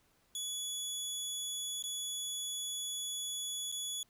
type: tone with dropouts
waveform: 20% pulse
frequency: 3400 Hz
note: G#7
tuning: 40 cents sharp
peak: -31 dBFS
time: 0.35-4.03 s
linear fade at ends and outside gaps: 2 ms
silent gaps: 1.825-1.838 / 3.717-3.723 s
effects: pink hiss -71 dBFS RMS until 4.09 s